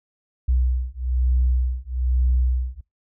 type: beating tone pair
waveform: sine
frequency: 62.2 / 63.3 Hz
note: B1 / B1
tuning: +13 / +43 cents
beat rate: 1.1 Hz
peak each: -20 / -20 dBFS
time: 0.48-2.81 s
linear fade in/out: 10 ms
effects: noise-tail reverb RT60 0.2 s tail -25 dB re dry + tanh soft clip ceiling -12 dBFS